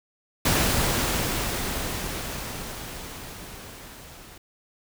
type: noise with level ramp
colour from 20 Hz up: pink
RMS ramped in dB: -21 to -46 dBFS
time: 0.45-4.38 s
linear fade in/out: 5 ms
effects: none